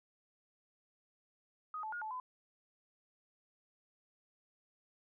sine tone with pitch steps, 1251 / 869 / 1431 / 869 / 1012 Hz, D#6 / A5 / F6 / A5 / B5, +9 / -22 / +42 / -22 / +42 cents, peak -39 dBFS, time 1.74-2.2 s, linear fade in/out 2 ms, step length 92 ms, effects none

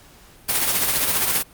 white noise with tremolo, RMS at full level -18 dBFS, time 0.48-1.43 s, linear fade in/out 20 ms, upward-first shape sine, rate 15 Hz, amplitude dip 45%, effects pink hiss -49 dBFS RMS until 1.53 s + Opus 48 kbps

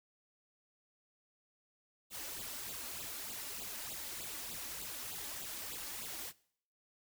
white noise with flanger, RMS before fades -44 dBFS, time 2.1-6.33 s, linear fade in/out 50 ms, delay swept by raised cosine 0.25 to 3.55 ms, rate 3.3 Hz, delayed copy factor +0.85, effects noise-tail reverb RT60 0.6 s tail -21 dB re dry

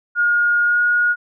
sine tone with pitch glide, 1428 to 1442.1 Hz, F6 to F#6, +38 to -45 cents, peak -13 dBFS, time 0.15-1.16 s, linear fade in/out 50 ms, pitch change +17 cents, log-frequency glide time 0.64-0.8 s, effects none

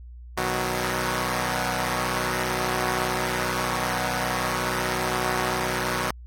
5% pulse chord, B major, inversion none, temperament equal, 123.47 / 155.56 / 185 Hz, B2 / D#3 / F#3, 0 / 0 / 0 cents, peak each -17 / -21 / -17 dBFS, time 0.37-6.11 s, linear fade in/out 5 ms, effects added 60 Hz sine -39 dBFS peak until 6.26 s + AAC 48 kbps

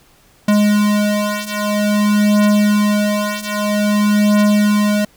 square beating tone pair, 207.7 / 208.21 Hz, G#3 / G#3, 0 / +5 cents, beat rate 0.51 Hz, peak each -17 / -15 dBFS, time 0.48-5.05 s, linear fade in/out 5 ms, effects pink hiss -51 dBFS RMS until 5.16 s

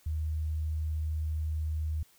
sine tone, 77.78 Hz, D#2, in tune, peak -29 dBFS, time 0.06-2.03 s, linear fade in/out 5 ms, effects white hiss -63 dBFS RMS until 2.18 s

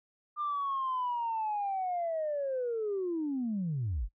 sine linear sweep, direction down, 1207 to 36.93 Hz, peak -29 dBFS, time 0.36-4.09 s, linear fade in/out 50 ms, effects noise-tail reverb RT60 0.1 s tail -25 dB re dry + tanh soft clip ceiling -26 dBFS

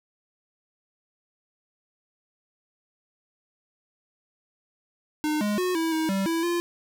square tone with pitch steps, 304.2 / 207.8 / 364.5 / 326.3 / 318.2 / 194.3 / 330.3 / 345.8 Hz, D#4 / G#3 / F#4 / E4 / D#4 / G3 / E4 / F4, -39 / +1 / -26 / -18 / +39 / -15 / +4 / -17 cents, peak -24 dBFS, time 5.24-6.6 s, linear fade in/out 0 ms, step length 170 ms, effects none

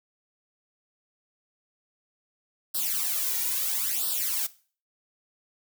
blue noise with flanger, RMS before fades -28 dBFS, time 2.74-4.47 s, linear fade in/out 10 ms, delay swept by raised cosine 0.22 to 2.12 ms, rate 0.75 Hz, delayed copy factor +0.95, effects noise-tail reverb RT60 0.4 s tail -18 dB re dry

